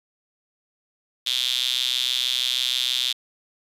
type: tone with high-pass filter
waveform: sawtooth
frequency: 126.3 Hz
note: B2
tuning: 39 cents sharp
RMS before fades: -24 dBFS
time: 1.26-3.13 s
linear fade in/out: 10 ms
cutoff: 3500 Hz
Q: 7.9
effects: resampled to 32000 Hz